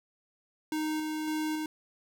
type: tone with tremolo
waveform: square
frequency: 309.8 Hz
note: D#4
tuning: 7 cents flat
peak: -30 dBFS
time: 0.72-1.66 s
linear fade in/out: 2 ms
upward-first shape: square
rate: 1.8 Hz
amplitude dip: 25%
effects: none